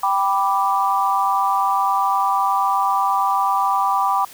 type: chord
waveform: sine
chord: G major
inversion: none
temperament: equal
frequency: 784 / 987.8 / 1174.7 Hz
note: G5 / B5 / D6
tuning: 0 / 0 / 0 cents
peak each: -20 dBFS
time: 0.03-4.25 s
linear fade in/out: 5 ms
effects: white hiss -42 dBFS RMS until 4.33 s